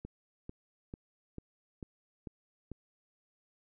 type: click train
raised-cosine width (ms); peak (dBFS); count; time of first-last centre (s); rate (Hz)
3; -29; 7; 0.05-2.717; 2.25
effects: none